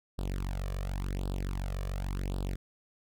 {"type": "tone with flanger", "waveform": "sawtooth", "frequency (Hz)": 46.95, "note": "F#1", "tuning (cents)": 26, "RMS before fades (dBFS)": -34, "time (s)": [0.18, 2.56], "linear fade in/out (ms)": 10, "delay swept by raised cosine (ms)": [0.23, 1.73], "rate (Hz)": 0.91, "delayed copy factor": 1, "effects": []}